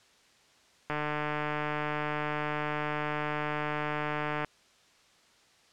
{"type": "click train", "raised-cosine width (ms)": 0.5, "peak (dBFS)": -17, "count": 533, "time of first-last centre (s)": [0.9, 4.447], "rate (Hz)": 150, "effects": ["white hiss -62 dBFS RMS until 5.72 s", "low-pass 6000 Hz 12 dB/octave"]}